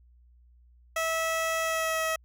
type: tone with pitch glide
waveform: 15% pulse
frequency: 650 to 642.5 Hz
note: E5 to E5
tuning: -24 to -45 cents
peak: -20 dBFS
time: 0.96-2.16 s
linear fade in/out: 5 ms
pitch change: -21 cents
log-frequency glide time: 1.62-2.02 s
effects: added 60 Hz sine -55 dBFS peak until 2.24 s

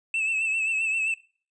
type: tone with vibrato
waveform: triangle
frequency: 2630 Hz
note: E7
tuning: 5 cents flat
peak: -22 dBFS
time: 0.14-1.14 s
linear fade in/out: 2 ms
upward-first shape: triangle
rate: 7.6 Hz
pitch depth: 56 cents each way
effects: noise-tail reverb RT60 0.4 s tail -20 dB re dry + resampled to 22050 Hz

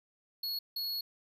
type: tone bursts at uneven times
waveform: square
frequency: 4344 Hz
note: C#8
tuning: 36 cents flat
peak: -34 dBFS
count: 2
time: 0.43-0.59 / 0.76-1.01 s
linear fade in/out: 5 ms
effects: none

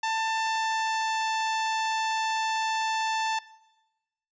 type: tone with pitch glide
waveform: sawtooth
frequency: 890 to 884.4 Hz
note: A5 to A5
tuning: +20 to +9 cents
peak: -22 dBFS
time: 0.03-3.39 s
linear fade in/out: 5 ms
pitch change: -11 cents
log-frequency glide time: 0.28-1.21 s
effects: noise-tail reverb RT60 1.0 s tail -18 dB re dry + resampled to 16000 Hz

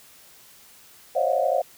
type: tone cluster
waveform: sine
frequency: 525 / 557 / 617 / 682 / 730 Hz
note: C5 / C#5 / D#5 / F5 / F#5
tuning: +6 / +8 / -15 / -41 / -24 cents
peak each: -26 dBFS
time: 1.15-1.62 s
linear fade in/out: 10 ms
effects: white hiss -51 dBFS RMS until 1.77 s

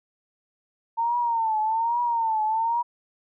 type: tone with vibrato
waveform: sine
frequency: 910 Hz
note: A#5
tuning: 42 cents flat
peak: -21 dBFS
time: 0.97-2.83 s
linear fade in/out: 20 ms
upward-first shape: triangle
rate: 1.2 Hz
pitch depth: 110 cents each way
effects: none

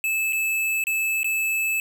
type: tone with dropouts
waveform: square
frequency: 2614 Hz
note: E7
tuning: 15 cents flat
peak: -22 dBFS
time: 0.04-1.8 s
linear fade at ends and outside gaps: 1 ms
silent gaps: 0.325-0.33 / 0.839-0.869 / 1.232-1.244 s
effects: none

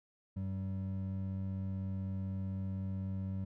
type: tone pair together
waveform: triangle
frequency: 95.63 / 191.5 Hz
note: G2 / G3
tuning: -42 / -40 cents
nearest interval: octave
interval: 1202 cents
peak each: -35 / -38 dBFS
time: 0.36-3.45 s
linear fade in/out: 10 ms
effects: none

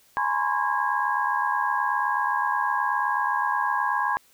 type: tone cluster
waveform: sine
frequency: 835 / 946 / 1025 / 1093 / 1639 Hz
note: G#5 / A#5 / C6 / C#6 / G#6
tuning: +9 / +25 / -36 / -25 / -23 cents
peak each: -29 / -30 / -26 / -30 / -28 dBFS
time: 0.17-4.17 s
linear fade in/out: 0 ms
effects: white hiss -59 dBFS RMS until 4.33 s

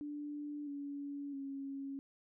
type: tone with pitch steps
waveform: sine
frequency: 293.5 / 284 / 274.8 Hz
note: D4 / C#4 / C#4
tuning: -1 / +42 / -15 cents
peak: -40 dBFS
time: 0.01-1.99 s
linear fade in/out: 0 ms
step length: 660 ms
effects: none

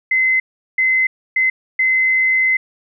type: tone bursts at uneven times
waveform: sine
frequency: 2052 Hz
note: C7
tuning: 34 cents flat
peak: -12 dBFS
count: 4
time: 0.11-0.4 / 0.78-1.07 / 1.36-1.5 / 1.79-2.57 s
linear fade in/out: 5 ms
effects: none

